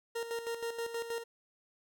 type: tone with tremolo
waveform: 40% pulse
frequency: 464 Hz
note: A#4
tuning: 8 cents flat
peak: -33 dBFS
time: 0.15-1.24 s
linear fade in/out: 10 ms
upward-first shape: square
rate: 6.3 Hz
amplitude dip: 60%
effects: none